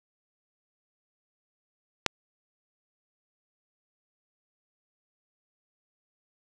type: click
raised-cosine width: 0.2 ms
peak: -4 dBFS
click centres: 2.063 s
effects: none